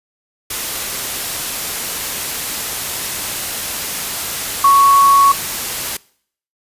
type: tone in noise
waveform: sine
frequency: 1111 Hz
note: C#6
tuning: 4 cents sharp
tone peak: -6 dBFS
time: 4.64-5.32 s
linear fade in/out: 5 ms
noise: white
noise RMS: -22 dBFS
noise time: 0.5-5.97 s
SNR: +13 dB
effects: noise-tail reverb RT60 0.6 s tail -23 dB re dry + resampled to 32000 Hz